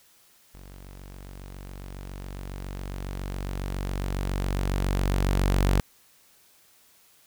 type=tone with level ramp; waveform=sawtooth; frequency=47.27 Hz; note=F#1; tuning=38 cents sharp; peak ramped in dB=-40 to -15 dBFS; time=0.54-5.8 s; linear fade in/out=0 ms; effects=white hiss -59 dBFS RMS until 7.26 s